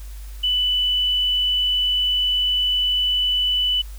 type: tone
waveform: sine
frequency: 2984 Hz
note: F#7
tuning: 14 cents sharp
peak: -17 dBFS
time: 0.43-3.82 s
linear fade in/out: 10 ms
effects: added 50 Hz sine -32 dBFS peak until 3.98 s + white hiss -48 dBFS RMS until 3.98 s